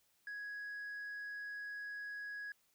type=tone; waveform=sine; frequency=1665 Hz; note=G#6; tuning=4 cents sharp; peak=-40 dBFS; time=0.27-2.52 s; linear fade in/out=2 ms; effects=tanh soft clip ceiling -41 dBFS + white hiss -75 dBFS RMS until 2.74 s